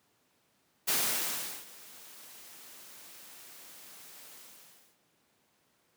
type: noise with ADSR envelope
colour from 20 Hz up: white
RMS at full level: -28 dBFS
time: 0.87-4.99 s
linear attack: 16 ms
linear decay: 760 ms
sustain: -23 dB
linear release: 640 ms
effects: pink hiss -71 dBFS RMS until 5.96 s + high-pass 150 Hz 12 dB/octave